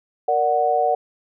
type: chord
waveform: sine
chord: Bb augmented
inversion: none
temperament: equal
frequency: 466.2 / 587.3 / 740 Hz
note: Bb4 / D5 / F#5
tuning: 0 / 0 / 0 cents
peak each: -23 / -22 / -18 dBFS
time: 0.28-0.95 s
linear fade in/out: 5 ms
effects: none